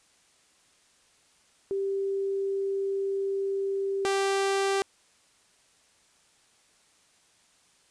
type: tone pair in turn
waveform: sine / sawtooth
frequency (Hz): 392 / 392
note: G4 / G4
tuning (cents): 0 / 0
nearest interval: unison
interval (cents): 0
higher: neither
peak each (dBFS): -26 / -20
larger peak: second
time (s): 1.71-4.05 / 4.05-4.82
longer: first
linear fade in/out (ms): 0
effects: white hiss -63 dBFS RMS until 7.9 s + resampled to 22050 Hz